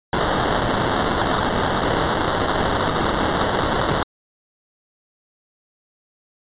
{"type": "noise with sample-and-hold", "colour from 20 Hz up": "white", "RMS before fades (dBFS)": -20, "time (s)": [0.13, 4.03], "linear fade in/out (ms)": 2, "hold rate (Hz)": 2450, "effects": ["resampled to 8000 Hz"]}